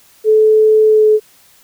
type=tone with pitch glide; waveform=sine; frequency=433.5 to 429 Hz; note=A4 to A4; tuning=-26 to -44 cents; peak=-6 dBFS; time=0.24-1.2 s; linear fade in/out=50 ms; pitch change=-18 cents; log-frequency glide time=0.86-1.08 s; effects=white hiss -48 dBFS RMS until 1.63 s